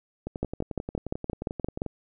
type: two click trains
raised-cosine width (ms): 2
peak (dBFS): -14 / -19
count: 9 / 19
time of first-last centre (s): 0.43-1.819 / 0.27-1.863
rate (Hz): 5.76 / 11.3
effects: none